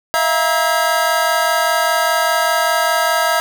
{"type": "tone cluster", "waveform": "square", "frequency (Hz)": [647, 692, 949, 1297, 1623], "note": ["E5", "F5", "A#5", "E6", "G#6"], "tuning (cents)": [-32, -16, 31, -28, -40], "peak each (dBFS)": -21, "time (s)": [0.14, 3.4], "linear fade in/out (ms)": 0, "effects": []}